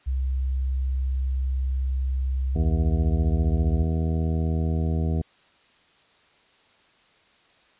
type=tone; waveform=sine; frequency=65.41 Hz; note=C2; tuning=in tune; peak=-22 dBFS; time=0.06-3.84 s; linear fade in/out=20 ms
type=harmonic tone; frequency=80.4 Hz; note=E2; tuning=43 cents flat; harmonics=1 / 2 / 3 / 4 / 5 / 6 / 8 / 9; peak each=-23 / -27 / -32 / -37 / -37 / -40 / -42 / -44 dBFS; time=2.55-5.22 s; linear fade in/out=10 ms
effects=white hiss -59 dBFS RMS until 7.79 s + resampled to 8000 Hz